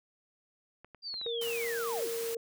clicks, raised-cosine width 0.5 ms, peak -35 dBFS, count 8, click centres 0.846 / 0.947 / 1.141 / 1.214 / 1.265 / 1.473 / 1.506 / 1.653 s
sine linear sweep, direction down, 4790 to 222 Hz, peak -36 dBFS, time 1.02-2.09 s, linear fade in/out 50 ms
sine tone with pitch glide, 466.2 to 460.6 Hz, A#4 to A#4, 0 to -21 cents, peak -33 dBFS, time 1.26-2.37 s, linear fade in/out 2 ms, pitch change -21 cents, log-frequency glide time 1.66-2.25 s
white high-pass noise, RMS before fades -41 dBFS, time 1.41-2.35 s, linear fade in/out 5 ms, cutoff 110 Hz, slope 96 dB/octave
effects none

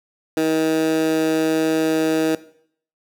15% pulse tone with high-pass filter, 158.9 Hz, D#3, 37 cents sharp, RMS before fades -19 dBFS, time 0.37-2.35 s, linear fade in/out 2 ms, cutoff 330 Hz, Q 2.3, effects noise-tail reverb RT60 0.6 s tail -17 dB re dry

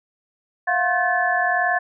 sine tone cluster, 676 / 717 / 1066 / 1532 / 1735 Hz, E5 / F5 / C6 / G6 / A6, +43 / +45 / +32 / -40 / -25 cents, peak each -28 / -21 / -28 / -29 / -21 dBFS, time 0.67-1.79 s, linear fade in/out 10 ms, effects none

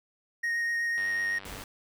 triangle tone with vibrato, 1864.7 Hz, A#6, in tune, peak -25 dBFS, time 0.43-1.39 s, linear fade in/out 10 ms, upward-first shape triangle, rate 8 Hz, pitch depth 11 cents each way
click train, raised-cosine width 0.3 ms, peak -28 dBFS, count 63, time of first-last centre 0.98-1.62 s, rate 96.8 Hz
pink noise, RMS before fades -42 dBFS, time 1.45-1.64 s, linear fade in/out 2 ms
effects none

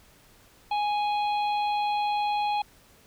harmonic tone, 830.6 Hz, G#5, in tune, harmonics 1 / 3 / 4 / 5, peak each -24 / -37 / -40 / -42 dBFS, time 0.71-2.62 s, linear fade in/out 5 ms, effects pink hiss -57 dBFS RMS until 3.06 s

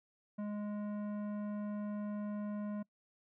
sine tone with tanh clipping, 207.7 Hz, G#3, in tune, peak -39 dBFS, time 0.38-2.83 s, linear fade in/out 10 ms, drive 13 dB, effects noise-tail reverb RT60 0.1 s tail -24 dB re dry

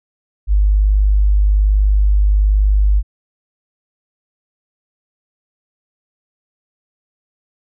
sine tone, 50.6 Hz, G#1, 44 cents flat, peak -9 dBFS, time 0.47-3.03 s, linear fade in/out 50 ms, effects none

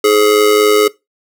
square tone with amplitude modulation, 421.4 Hz, G#4, 25 cents sharp, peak -5 dBFS, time 0.04-0.88 s, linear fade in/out 5 ms, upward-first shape sine, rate 104 Hz, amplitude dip 65%, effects noise-tail reverb RT60 0.2 s tail -20 dB re dry

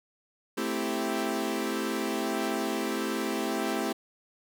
sawtooth chord, A minor seventh, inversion none, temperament equal, 220 / 261.6 / 329.6 / 392 Hz, A3 / C4 / E4 / G4, 0 / 0 / 0 / 0 cents, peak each -30 dBFS, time 0.57-3.93 s, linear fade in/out 10 ms, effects none

